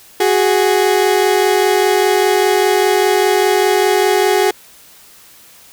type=tone pair together; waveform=30% pulse; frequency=370 / 415 Hz; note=F#4 / G#4; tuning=0 / -1 cents; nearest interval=major second; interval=199 cents; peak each=-11 dBFS; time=0.2-4.51 s; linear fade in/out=5 ms; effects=white hiss -43 dBFS RMS until 5.72 s